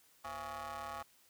25% pulse ring-modulated tone, 146.83 Hz, D3, in tune, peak -35 dBFS, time 0.24-1.03 s, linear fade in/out 10 ms, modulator 973 Hz, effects white hiss -67 dBFS RMS until 1.29 s

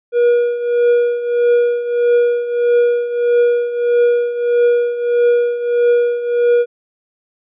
triangle tone with tremolo, 479.6 Hz, A#4, 49 cents sharp, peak -6 dBFS, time 0.12-6.66 s, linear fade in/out 50 ms, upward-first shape triangle, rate 1.6 Hz, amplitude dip 75%, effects resampled to 8000 Hz

